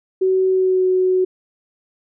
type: tone with pitch glide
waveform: sine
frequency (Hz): 376.4 to 370.6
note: F#4 to F#4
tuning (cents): +30 to +3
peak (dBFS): -13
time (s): 0.21-1.25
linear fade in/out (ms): 10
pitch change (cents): -27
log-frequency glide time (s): 0.49-0.86
effects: none